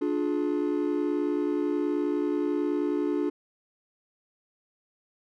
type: chord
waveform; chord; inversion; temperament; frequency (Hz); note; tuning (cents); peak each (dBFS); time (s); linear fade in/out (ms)
triangle; D diminished; none; just; 293.7 / 352.4 / 422.9; D4 / F4 / Ab4; 0 / +16 / +31; -25 / -27 / -29; 0.01-3.3; 10
effects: tanh soft clip ceiling -14 dBFS